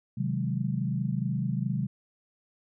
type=chord; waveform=sine; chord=Ab dominant seventh; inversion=first; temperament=equal; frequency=130.81 / 155.56 / 185 / 207.7 Hz; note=C3 / Eb3 / Gb3 / Ab3; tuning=0 / 0 / 0 / 0 cents; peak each=-30 / -33 / -32 / -34 dBFS; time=0.17-1.87 s; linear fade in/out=10 ms; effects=none